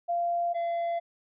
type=tone pair in turn; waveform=sine / triangle; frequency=691 / 682.3 Hz; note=F5 / F5; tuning=-19 / -41 cents; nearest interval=unison; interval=22 cents; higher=first; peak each=-25 dBFS; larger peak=neither; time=0.08-0.54 / 0.54-1 s; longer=neither; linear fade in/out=20 ms; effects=resampled to 8000 Hz